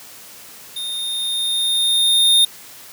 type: tone with level ramp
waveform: square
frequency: 3658 Hz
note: A#7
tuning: 33 cents flat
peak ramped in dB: -25 to -10 dBFS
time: 0.76-2.45 s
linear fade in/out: 5 ms
effects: white hiss -40 dBFS RMS until 2.92 s + high-pass 80 Hz 12 dB/octave